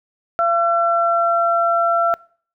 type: tone pair together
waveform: sine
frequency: 682 / 1349.9 Hz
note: F5 / E6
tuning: -41 / +41 cents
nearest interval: octave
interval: 1182 cents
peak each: -17 dBFS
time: 0.39-2.14 s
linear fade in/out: 0 ms
effects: noise-tail reverb RT60 0.5 s tail -24 dB re dry